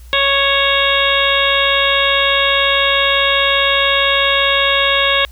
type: harmonic tone with a mistuned harmonic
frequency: 554.4 Hz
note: C#5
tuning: in tune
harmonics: 1 / 2 / 3 / 4 / 5 / 6 / 7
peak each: -19 / -19 / -19 / -19 / -19 / -19 / -19 dBFS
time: 0.13-5.25 s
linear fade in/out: 0 ms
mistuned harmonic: 7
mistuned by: -78 cents
effects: added 60 Hz sine -34 dBFS peak until 5.31 s + white hiss -49 dBFS RMS until 5.31 s